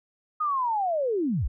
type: linear sweep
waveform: sine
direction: down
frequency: 1259 to 35.73 Hz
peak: -23 dBFS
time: 0.4-1.48 s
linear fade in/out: 10 ms
effects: none